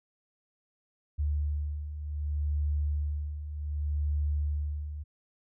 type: beating tone pair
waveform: sine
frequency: 73.42 / 74.08 Hz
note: D2 / D2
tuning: 0 / +16 cents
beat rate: 0.66 Hz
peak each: -35 / -29 dBFS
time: 1.18-5.04 s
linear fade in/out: 20 ms
effects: none